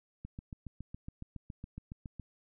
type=click train; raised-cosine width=5 ms; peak=-30 dBFS; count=15; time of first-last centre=0.25-2.197 s; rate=7.19 Hz; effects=none